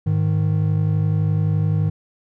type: tone pair together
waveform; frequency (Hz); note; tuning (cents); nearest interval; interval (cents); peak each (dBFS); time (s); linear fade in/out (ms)
triangle; 103.83 / 155.57; G#2 / D#3; 0 / 0; perfect fifth; 700; -17; 0.06-1.9; 10
effects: none